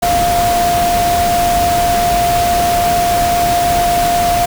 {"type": "tone in noise", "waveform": "sine", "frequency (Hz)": 698.5, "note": "F5", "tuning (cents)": 0, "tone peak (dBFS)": -11, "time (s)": [0.02, 4.46], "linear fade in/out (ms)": 10, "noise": "pink", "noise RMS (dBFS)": -19, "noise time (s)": [0.02, 4.46], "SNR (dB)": 5, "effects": []}